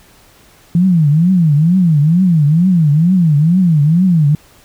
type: tone with vibrato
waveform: sine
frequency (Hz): 164.81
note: E3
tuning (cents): 0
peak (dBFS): -7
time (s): 0.75-4.35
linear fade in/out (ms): 2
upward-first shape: triangle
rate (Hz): 2.2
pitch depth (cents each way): 270
effects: pink hiss -46 dBFS RMS until 4.64 s